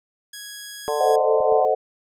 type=tone; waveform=10% pulse; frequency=1662 Hz; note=G#6; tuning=1 cent sharp; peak=-26 dBFS; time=0.33-1.16 s; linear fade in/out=5 ms
type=harmonic tone; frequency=148.3 Hz; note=D3; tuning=17 cents sharp; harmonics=3 / 4 / 5 / 6 / 7; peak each=-24 / -26 / -28 / -30 / -31 dBFS; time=0.88-1.65 s; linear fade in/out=0 ms
type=chord; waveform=sine; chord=A diminished seventh; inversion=none; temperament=equal; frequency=440 / 523.3 / 622.3 / 740 Hz; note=A4 / C5 / Eb5 / Gb5; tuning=0 / 0 / 0 / 0 cents; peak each=-22 dBFS; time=1-1.75 s; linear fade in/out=10 ms
type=clicks; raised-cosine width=3 ms; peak=-30 dBFS; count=2; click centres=1.405 / 1.523 s
effects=none